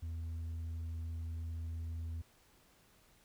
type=tone with tanh clipping; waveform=sine; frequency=82.2 Hz; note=E2; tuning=4 cents flat; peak=-39 dBFS; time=0.02-2.22 s; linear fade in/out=10 ms; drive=3 dB; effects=pink hiss -67 dBFS RMS until 3.24 s